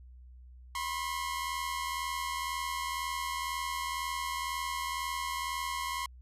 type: tone pair together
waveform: sawtooth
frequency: 987.8 / 1069.8 Hz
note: B5 / C6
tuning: 0 / +38 cents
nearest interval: minor second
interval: 138 cents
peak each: -34 / -31 dBFS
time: 0.75-6.06 s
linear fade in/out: 2 ms
effects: added 62 Hz sine -49 dBFS peak until 6.21 s + resampled to 32000 Hz